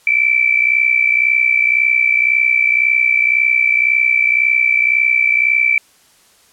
sine tone with amplitude modulation, 2325 Hz, D7, 18 cents flat, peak -7 dBFS, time 0.07-5.78 s, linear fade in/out 2 ms, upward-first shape sine, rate 61.9 Hz, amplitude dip 75%, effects white hiss -51 dBFS RMS until 6.52 s + low-pass 11000 Hz 12 dB/octave

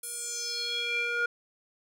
square tone with band-pass filter sweep, 474.9 Hz, A#4, 32 cents sharp, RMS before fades -32 dBFS, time 0.03-1.26 s, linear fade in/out 5 ms, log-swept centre 11000 to 1500 Hz, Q 4.2, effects none

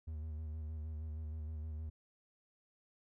triangle tone with vibrato, 77.78 Hz, D#2, in tune, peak -38 dBFS, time 0.07-1.9 s, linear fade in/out 10 ms, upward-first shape square, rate 6.4 Hz, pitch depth 35 cents each way, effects none

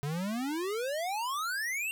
square exponential sweep, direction up, 138.3 to 2794 Hz, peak -32 dBFS, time 0.03-1.91 s, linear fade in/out 0 ms, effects none

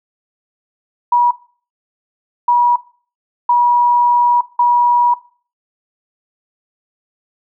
sine tone bursts at uneven times, 965 Hz, B5, 40 cents flat, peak -8 dBFS, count 4, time 1.12-1.31 / 2.48-2.76 / 3.49-4.41 / 4.59-5.14 s, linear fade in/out 5 ms, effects noise-tail reverb RT60 0.4 s tail -18 dB re dry

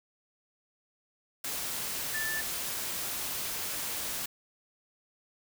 sine tone in noise, 1760 Hz, A6, in tune, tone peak -32 dBFS, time 2.14-2.41 s, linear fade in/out 5 ms, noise white, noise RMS -35 dBFS, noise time 1.44-4.26 s, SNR 0 dB, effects none

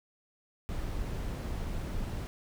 brown noise, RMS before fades -35 dBFS, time 0.69-2.27 s, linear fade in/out 0 ms, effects none

